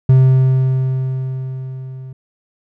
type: tone with level ramp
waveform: triangle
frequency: 130.81 Hz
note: C3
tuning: in tune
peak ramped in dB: -3 to -27 dBFS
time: 0.09-2.13 s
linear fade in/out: 5 ms
effects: none